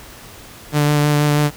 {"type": "tone with vibrato", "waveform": "sawtooth", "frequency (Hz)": 147.7, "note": "D3", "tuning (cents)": 10, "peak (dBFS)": -9, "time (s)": [0.72, 1.51], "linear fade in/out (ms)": 50, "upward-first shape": "sine", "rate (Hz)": 6.2, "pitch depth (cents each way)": 14, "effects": ["pink hiss -39 dBFS RMS until 1.56 s"]}